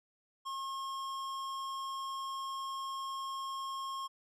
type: tone with hard clipping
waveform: sine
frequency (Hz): 1078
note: C#6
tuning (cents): -49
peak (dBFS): -39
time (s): 0.45-4.08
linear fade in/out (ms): 20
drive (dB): 14
effects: none